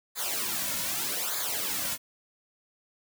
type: noise with flanger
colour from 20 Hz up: white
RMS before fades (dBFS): -31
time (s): 0.15-1.98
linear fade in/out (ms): 50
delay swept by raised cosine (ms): 0.35 to 2.55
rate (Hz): 0.82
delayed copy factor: -0.75
effects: none